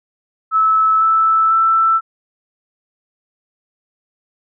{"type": "tone with pitch steps", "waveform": "sine", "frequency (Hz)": [1303, 1315.9, 1328.8], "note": ["E6", "E6", "E6"], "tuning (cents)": [-20, -3, 13], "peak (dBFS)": -10, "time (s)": [0.51, 2.01], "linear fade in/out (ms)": 50, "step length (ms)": 500, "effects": []}